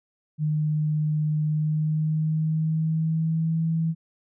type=tone with pitch glide; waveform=sine; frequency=152.7 to 162.72 Hz; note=D#3 to E3; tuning=-32 to -22 cents; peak=-21 dBFS; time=0.38-3.95 s; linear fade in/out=50 ms; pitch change=+110 cents; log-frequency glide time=1.43-3.63 s; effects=none